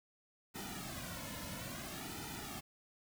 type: noise with flanger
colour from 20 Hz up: pink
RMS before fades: -45 dBFS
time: 0.54-2.61 s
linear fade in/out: 20 ms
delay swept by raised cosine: 1.8 to 2.58 ms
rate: 0.59 Hz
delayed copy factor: -0.9
effects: none